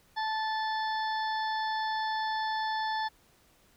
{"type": "harmonic tone", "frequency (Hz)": 875, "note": "A5", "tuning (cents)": -10, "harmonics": [1, 2, 4, 5, 6], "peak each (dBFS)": [-30, -36, -42, -44, -46], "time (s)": [0.16, 3.09], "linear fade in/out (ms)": 20, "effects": ["pink hiss -64 dBFS RMS until 3.76 s"]}